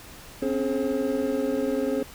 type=tone cluster; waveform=triangle; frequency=258.2 / 278.7 / 423.7 / 534 Hz; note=C4 / C#4 / G#4 / C5; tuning=-23 / +9 / +35 / +35 cents; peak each=-27 dBFS; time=0.42-2.03 s; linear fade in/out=5 ms; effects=pink hiss -45 dBFS RMS until 2.14 s